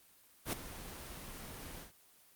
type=noise with ADSR envelope; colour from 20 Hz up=pink; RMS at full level=-33 dBFS; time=0.45-1.93 s; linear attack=77 ms; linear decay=6 ms; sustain=-14 dB; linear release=140 ms; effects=white hiss -64 dBFS RMS until 2.35 s + Opus 24 kbps